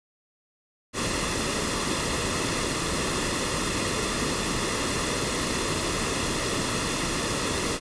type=noise with comb filter; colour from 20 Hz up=pink; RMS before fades=-27 dBFS; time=0.93-7.8 s; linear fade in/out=50 ms; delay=1.3 ms; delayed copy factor=-0.55; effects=resampled to 22050 Hz